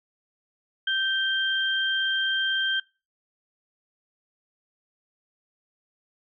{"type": "tone pair together", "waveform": "sine", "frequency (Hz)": [1558, 3169], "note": ["G6", "G7"], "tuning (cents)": [-11, 18], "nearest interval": "octave", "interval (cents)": 1229, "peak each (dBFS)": -25, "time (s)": [0.87, 2.8], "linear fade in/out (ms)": 5, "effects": ["noise-tail reverb RT60 0.3 s tail -24 dB re dry"]}